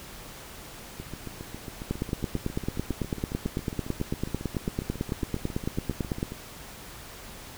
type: two click trains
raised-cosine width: 3 ms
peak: -23 / -14 dBFS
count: 40 / 40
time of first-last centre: 1-6.321 / 1.91-6.229 s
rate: 7.33 / 9.03 Hz
effects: pink hiss -44 dBFS RMS until 7.57 s